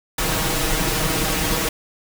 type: noise with comb filter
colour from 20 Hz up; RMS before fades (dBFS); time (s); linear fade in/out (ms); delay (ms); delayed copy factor
pink; -21; 0.18-1.69; 5; 6.3; +0.75
effects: none